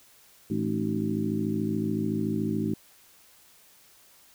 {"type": "harmonic tone with a mistuned harmonic", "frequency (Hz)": 53.7, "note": "A1", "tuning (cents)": -41, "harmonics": [2, 3, 4, 5, 6, 7], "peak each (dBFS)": [-35, -34, -29, -36, -31, -35], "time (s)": [0.5, 2.74], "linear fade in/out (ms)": 5, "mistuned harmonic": 6, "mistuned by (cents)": -74, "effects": ["white hiss -57 dBFS RMS until 4.34 s"]}